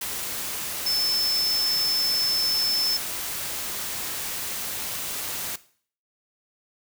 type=tone in noise; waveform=sine; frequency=5274 Hz; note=E8; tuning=in tune; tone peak=-22 dBFS; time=0.86-2.97 s; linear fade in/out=5 ms; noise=white; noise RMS=-31 dBFS; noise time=0.01-5.56 s; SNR=+6 dB; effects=noise-tail reverb RT60 0.5 s tail -17 dB re dry